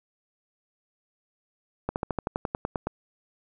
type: slowing click train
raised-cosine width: 1 ms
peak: -13 dBFS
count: 12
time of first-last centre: 1.89-2.87 s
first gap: 69 ms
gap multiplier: 1.05
effects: none